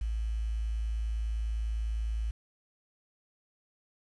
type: tone with quantisation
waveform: sine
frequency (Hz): 54.9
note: A1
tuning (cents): -3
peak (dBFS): -29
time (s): 0.01-2.31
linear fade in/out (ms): 5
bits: 9
effects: resampled to 24000 Hz